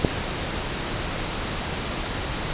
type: click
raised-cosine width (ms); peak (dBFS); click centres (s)
2; -3; 0.048
effects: pink hiss -28 dBFS RMS until 2.53 s + resampled to 8000 Hz